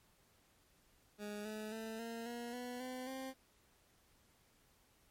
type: tone with pitch steps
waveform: 20% pulse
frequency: 207.7 / 214.9 / 222.4 / 230.1 / 238 / 246.3 / 254.8 / 263.7 Hz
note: G#3 / A3 / A3 / A#3 / A#3 / B3 / C4 / C4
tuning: 0 / -41 / +19 / -22 / +36 / -5 / -46 / +14 cents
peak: -38 dBFS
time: 1.18-3.34 s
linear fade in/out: 50 ms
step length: 270 ms
effects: pink hiss -71 dBFS RMS until 5.1 s + MP3 64 kbps